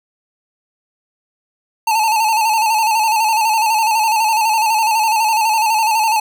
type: tone with vibrato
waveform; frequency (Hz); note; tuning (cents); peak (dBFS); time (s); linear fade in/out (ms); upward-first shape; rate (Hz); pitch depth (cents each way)
square; 880; A5; 0; -13; 1.87-6.2; 5; square; 12; 53
effects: none